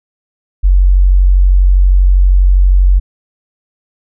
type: tone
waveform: sine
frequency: 46.25 Hz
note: F#1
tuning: in tune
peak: -4 dBFS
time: 0.63-3 s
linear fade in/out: 20 ms
effects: none